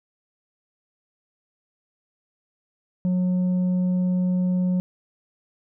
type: tone with tanh clipping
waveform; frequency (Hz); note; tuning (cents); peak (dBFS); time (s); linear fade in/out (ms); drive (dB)
sine; 181.8; F#3; -30; -20; 3.05-4.8; 0; 4
effects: none